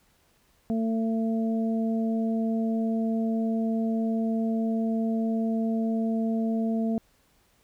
harmonic tone, 224.6 Hz, A3, 36 cents sharp, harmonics 1 / 2 / 3, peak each -24 / -35 / -35 dBFS, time 0.7-6.98 s, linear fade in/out 0 ms, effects pink hiss -65 dBFS RMS until 7.63 s

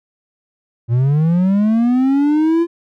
triangle linear sweep, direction up, 113.6 to 343.7 Hz, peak -9 dBFS, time 0.88-2.67 s, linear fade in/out 50 ms, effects none

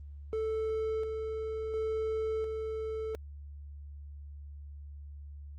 triangle tone with tremolo, 439.8 Hz, A4, 1 cent flat, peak -28 dBFS, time 0.33-3.15 s, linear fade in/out 0 ms, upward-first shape square, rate 0.71 Hz, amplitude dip 35%, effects added 72 Hz sine -43 dBFS peak until 5.58 s + Opus 24 kbps

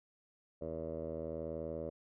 10% pulse tone with low-pass filter, 80.6 Hz, E2, 38 cents flat, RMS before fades -41 dBFS, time 0.61-1.9 s, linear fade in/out 10 ms, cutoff 570 Hz, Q 5.3, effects none

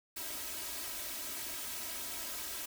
white noise with comb filter, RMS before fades -41 dBFS, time 0.16-2.66 s, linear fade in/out 10 ms, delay 3.1 ms, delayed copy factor +1, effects none

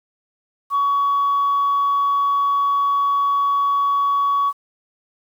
sine tone, 1125 Hz, C#6, 25 cents sharp, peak -14 dBFS, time 0.7-4.53 s, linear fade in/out 50 ms, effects tanh soft clip ceiling -12 dBFS + 8-bit

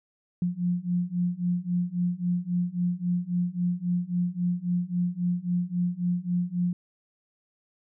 sine beating tone pair, 175 / 178.7 Hz, F3 / F3, +4 / +40 cents, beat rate 3.7 Hz, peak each -28 / -27 dBFS, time 0.42-6.73 s, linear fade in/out 2 ms, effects none

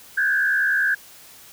sine tone with frequency modulation, 1601 Hz, G6, 36 cents sharp, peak -17 dBFS, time 0.17-0.95 s, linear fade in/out 10 ms, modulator 70.1 Hz, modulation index 1.2, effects white hiss -46 dBFS RMS until 1.52 s

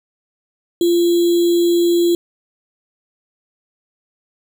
sine tone with sample-and-hold, 344.7 Hz, F4, 23 cents flat, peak -11 dBFS, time 0.81-2.15 s, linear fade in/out 2 ms, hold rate 3675 Hz, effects none

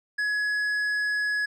sine tone with tanh clipping, 1685 Hz, G#6, 25 cents sharp, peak -25 dBFS, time 0.18-1.46 s, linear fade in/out 10 ms, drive 7 dB, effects none

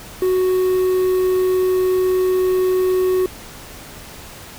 triangle tone with quantisation, 370 Hz, F#4, in tune, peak -12 dBFS, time 0.22-3.26 s, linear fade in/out 2 ms, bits 6, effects pink hiss -37 dBFS RMS until 4.58 s

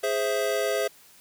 square chord, Ab augmented, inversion none, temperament equal, 415.3 / 523.3 / 659.3 Hz, Ab4 / C5 / E5, 0 / 0 / 0 cents, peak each -29 dBFS, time 0.03-0.88 s, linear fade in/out 10 ms, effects white hiss -54 dBFS RMS until 1.2 s

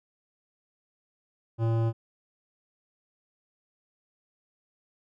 sine tone with hard clipping, 114 Hz, A#2, 38 cents flat, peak -25 dBFS, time 1.58-1.93 s, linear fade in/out 50 ms, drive 15 dB, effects none

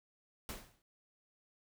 pink noise with exponential decay, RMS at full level -40 dBFS, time 0.49-0.82 s, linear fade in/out 1 ms, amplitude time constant 70 ms, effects none

